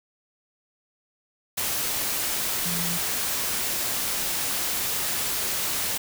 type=tone in noise; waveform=sine; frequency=172.2 Hz; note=F3; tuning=24 cents flat; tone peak=-31 dBFS; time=2.65-2.98 s; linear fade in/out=10 ms; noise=white; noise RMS=-27 dBFS; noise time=1.57-5.98 s; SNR=-7 dB; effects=none